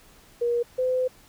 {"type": "tone pair in turn", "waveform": "sine", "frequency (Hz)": [476.1, 509.8], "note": ["A#4", "C5"], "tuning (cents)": [37, -45], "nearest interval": "minor second", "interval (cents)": 118, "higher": "second", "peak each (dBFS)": -21, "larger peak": "neither", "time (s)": [[0.41, 0.63], [0.78, 1.08]], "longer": "second", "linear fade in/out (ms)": 10, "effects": ["pink hiss -54 dBFS RMS until 1.28 s"]}